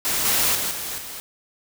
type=noise with level steps; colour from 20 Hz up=white; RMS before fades=-23 / -20 / -25 / -30 / -35 dBFS; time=0.05-1.2 s; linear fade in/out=0 ms; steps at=0.25 / 0.55 / 0.71 / 0.98 s; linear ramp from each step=2 ms; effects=none